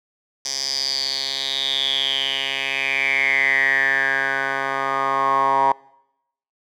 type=tone with band-pass filter sweep; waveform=10% pulse; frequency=135.8 Hz; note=C#3; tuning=35 cents flat; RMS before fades=-21 dBFS; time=0.45-5.72 s; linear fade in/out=2 ms; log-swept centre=5500 to 960 Hz; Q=9; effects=noise-tail reverb RT60 0.8 s tail -23 dB re dry